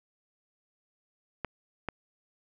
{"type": "clicks", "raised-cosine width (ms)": 0.5, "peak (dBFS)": -17, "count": 2, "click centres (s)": [1.447, 1.887], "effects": []}